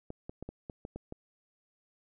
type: clicks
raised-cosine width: 2 ms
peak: -27 dBFS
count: 8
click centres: 0.104 / 0.295 / 0.426 / 0.49 / 0.698 / 0.851 / 0.96 / 1.124 s
effects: none